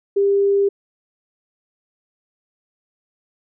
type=tone; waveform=sine; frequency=398.8 Hz; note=G4; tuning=30 cents sharp; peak=-13 dBFS; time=0.16-0.69 s; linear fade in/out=10 ms; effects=none